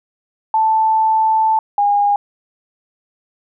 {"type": "tone pair in turn", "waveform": "sine", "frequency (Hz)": [880, 815.6], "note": ["A5", "G#5"], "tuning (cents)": [0, -32], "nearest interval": "minor second", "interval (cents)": 132, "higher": "first", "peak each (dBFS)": -11, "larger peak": "neither", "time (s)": [[0.54, 1.59], [1.78, 2.16]], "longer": "first", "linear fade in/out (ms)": 2, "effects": []}